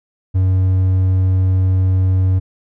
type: tone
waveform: triangle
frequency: 93.5 Hz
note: F#2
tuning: 19 cents sharp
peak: -9 dBFS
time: 0.34-2.4 s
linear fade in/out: 20 ms
effects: none